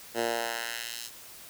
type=tone with high-pass filter sweep; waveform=10% pulse; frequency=116.54 Hz; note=A#2; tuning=in tune; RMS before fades=-33 dBFS; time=0.14-1.11 s; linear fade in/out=50 ms; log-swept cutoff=330 to 5200 Hz; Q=0.98; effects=white hiss -48 dBFS RMS until 1.49 s